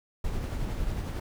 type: noise with tremolo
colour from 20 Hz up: brown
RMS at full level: -30 dBFS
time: 0.24-1.2 s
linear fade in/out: 5 ms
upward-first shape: sine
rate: 11 Hz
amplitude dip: 30%
effects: none